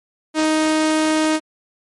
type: tone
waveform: sawtooth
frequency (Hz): 312.2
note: D#4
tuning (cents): +6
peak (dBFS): -11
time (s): 0.34-1.4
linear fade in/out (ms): 50
effects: MP3 48 kbps